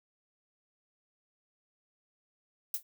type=noise with exponential decay; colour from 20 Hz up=violet; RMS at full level=-27 dBFS; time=2.74-2.83 s; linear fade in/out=2 ms; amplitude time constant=19 ms; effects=none